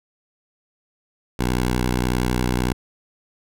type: tone with vibrato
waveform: 10% pulse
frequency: 61.74 Hz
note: B1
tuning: in tune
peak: -11 dBFS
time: 1.39-2.73 s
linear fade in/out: 5 ms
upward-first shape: sine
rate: 11 Hz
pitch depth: 37 cents each way
effects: none